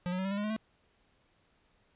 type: tone with pitch steps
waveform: square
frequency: 177.8 / 183.22 / 188.81 / 194.57 / 200.5 / 206.6 / 212.9 / 219.4 Hz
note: F3 / F#3 / F#3 / G3 / G3 / G#3 / G#3 / A3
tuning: +31 / -17 / +35 / -13 / +39 / -9 / +43 / -5 cents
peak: -32 dBFS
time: 0.06-0.564 s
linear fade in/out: 0 ms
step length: 63 ms
effects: pink hiss -70 dBFS RMS until 1.95 s + resampled to 8000 Hz